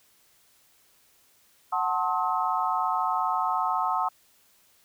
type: chord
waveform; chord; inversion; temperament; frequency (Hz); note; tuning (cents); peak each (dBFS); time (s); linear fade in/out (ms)
sine; F# diminished seventh; none; just; 740 / 888 / 1065.6 / 1278.7; F#5 / A5 / C6 / Eb6; 0 / +16 / +31 / +47; -29; 1.72-4.09; 10
effects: white hiss -62 dBFS RMS until 4.84 s